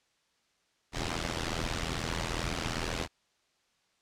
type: noise with amplitude modulation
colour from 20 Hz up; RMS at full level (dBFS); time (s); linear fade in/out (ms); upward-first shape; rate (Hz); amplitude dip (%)
pink; -29; 0.92-3.08; 50; sine; 82.3; 95
effects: white hiss -72 dBFS RMS until 4.01 s + low-pass 6000 Hz 12 dB/octave